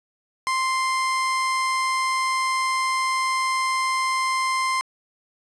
30% pulse tone, 1046.5 Hz, C6, in tune, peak -18 dBFS, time 0.47-4.81 s, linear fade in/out 0 ms, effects resampled to 24000 Hz + 9-bit

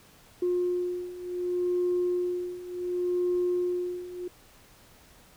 sine beating tone pair, 356.5 / 357.18 Hz, F4 / F4, +36 / +39 cents, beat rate 0.68 Hz, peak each -30 / -27 dBFS, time 0.42-4.28 s, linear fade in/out 5 ms, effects tanh soft clip ceiling -19 dBFS + pink hiss -56 dBFS RMS until 5.36 s

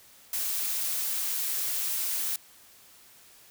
blue noise, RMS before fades -30 dBFS, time 0.33-2.36 s, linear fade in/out 2 ms, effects white hiss -55 dBFS RMS until 3.5 s

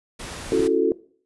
pink noise, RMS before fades -35 dBFS, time 0.19-0.68 s, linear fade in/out 10 ms
sine chord, F# minor seventh, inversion second, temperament equal with one note detuned, 277.2 / 334.2 / 370 / 440 Hz, C#4 / E4 / F#4 / A4, 0 / +24 / 0 / 0 cents, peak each -26 / -23 / -21 / -20 dBFS, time 0.52-0.92 s, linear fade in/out 2 ms
click, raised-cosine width 3 ms, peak -21 dBFS, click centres 0.596 s
effects noise-tail reverb RT60 0.5 s tail -20 dB re dry + resampled to 24000 Hz

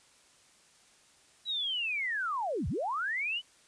sine linear two-way sweep, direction down then up, 3951 to 57.4 to 3051 Hz, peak -30 dBFS, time 1.45-3.42 s, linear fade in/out 50 ms, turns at 2.68 s, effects white hiss -62 dBFS RMS until 3.67 s + resampled to 22050 Hz

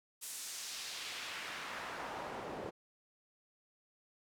pink noise with band-pass filter sweep, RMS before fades -44 dBFS, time 0.21-2.71 s, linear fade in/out 20 ms, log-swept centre 10000 to 450 Hz, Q 1, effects none

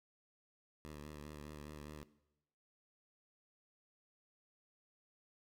10% pulse tone with vibrato, 74.6 Hz, D2, 28 cents sharp, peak -40 dBFS, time 0.85-2.03 s, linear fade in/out 0 ms, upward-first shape sine, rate 4.9 Hz, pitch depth 44 cents each way, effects noise-tail reverb RT60 0.9 s tail -18 dB re dry

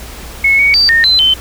sine tone with pitch steps, 2192 / 2239 / 4645 / 1834 / 4053 / 3072 Hz, C#7 / C#7 / D8 / A#6 / B7 / G7, -20 / +17 / -20 / -29 / +44 / -36 cents, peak -6 dBFS, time 0.44-1.34 s, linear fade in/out 5 ms, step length 150 ms, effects added 59 Hz sine -29 dBFS peak until 1.4 s + pink hiss -31 dBFS RMS until 1.4 s

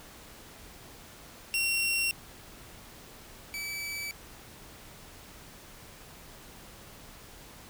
sawtooth tone pair in turn, 2737 / 2302 Hz, F7 / D7, -36 / -35 cents, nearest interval minor third, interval 299 cents, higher first, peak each -23 / -31 dBFS, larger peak first, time 1.54-2.11 / 3.54-4.11 s, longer neither, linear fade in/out 0 ms, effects pink hiss -50 dBFS RMS until 7.69 s

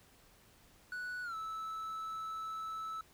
triangle tone with pitch glide, 1477 to 1308.3 Hz, F#6 to E6, -3 to -13 cents, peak -37 dBFS, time 0.92-3.01 s, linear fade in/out 2 ms, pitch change -210 cents, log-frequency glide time 1.23-1.35 s, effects pink hiss -64 dBFS RMS until 3.13 s

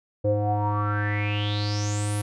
square tone with low-pass filter sweep, 103.83 Hz, G#2, in tune, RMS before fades -25 dBFS, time 0.24-2.22 s, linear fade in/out 10 ms, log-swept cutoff 480 to 11000 Hz, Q 8.8, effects none

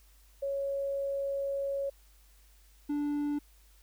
sine / triangle tone pair in turn, 554.4 / 291.9 Hz, C#5 / D4, 0 / -10 cents, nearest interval major seventh, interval 1110 cents, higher first, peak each -30 / -27 dBFS, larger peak second, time 0.42-1.9 / 2.89-3.39 s, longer first, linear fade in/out 10 ms, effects added 50 Hz sine -58 dBFS peak until 3.82 s + white hiss -65 dBFS RMS until 3.82 s

